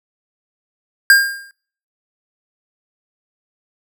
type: tone with exponential decay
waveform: square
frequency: 1607 Hz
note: G6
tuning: 43 cents sharp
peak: -4 dBFS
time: 1.1-1.51 s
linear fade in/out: 1 ms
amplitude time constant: 88 ms
effects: noise-tail reverb RT60 0.6 s tail -26 dB re dry